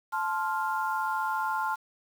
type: chord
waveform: sine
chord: F major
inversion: first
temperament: just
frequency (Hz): 873.1 / 1047.7 / 1396.9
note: A5 / C6 / F6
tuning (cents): -14 / +2 / 0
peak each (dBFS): -30 / -32 / -32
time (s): 0.12-1.76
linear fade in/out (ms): 20
effects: 8-bit